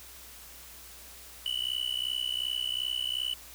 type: tone with amplitude modulation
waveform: triangle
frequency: 2979 Hz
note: F#7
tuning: 11 cents sharp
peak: -24 dBFS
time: 1.46-3.34 s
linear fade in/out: 0 ms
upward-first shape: sine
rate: 62.7 Hz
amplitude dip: 95%
effects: added 60 Hz sine -56 dBFS peak until 3.54 s + white hiss -49 dBFS RMS until 3.54 s